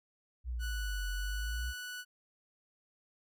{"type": "exponential two-way sweep", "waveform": "sine", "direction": "down then up", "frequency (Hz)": [63.1, 45, 63.1], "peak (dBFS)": -34, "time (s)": [0.44, 1.74], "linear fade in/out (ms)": 50, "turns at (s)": 1.11}
{"type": "tone", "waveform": "sawtooth", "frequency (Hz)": 1480, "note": "F#6", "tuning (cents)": 0, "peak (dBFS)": -37, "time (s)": [0.59, 2.05], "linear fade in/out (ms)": 50}
{"effects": []}